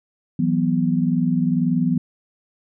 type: chord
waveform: sine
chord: E suspended second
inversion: none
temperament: equal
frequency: 164.81 / 185 / 246.9 Hz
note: E3 / F#3 / B3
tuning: 0 / 0 / 0 cents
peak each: -21 / -22 / -20 dBFS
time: 0.39-1.98 s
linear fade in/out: 5 ms
effects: none